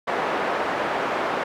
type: band-pass noise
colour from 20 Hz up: pink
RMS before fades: -25 dBFS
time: 0.07-1.44 s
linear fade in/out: 10 ms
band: 450 to 1500 Hz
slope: 12 dB/octave
effects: none